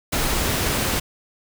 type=noise; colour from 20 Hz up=pink; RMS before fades=-22 dBFS; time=0.12-1 s; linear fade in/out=10 ms; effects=none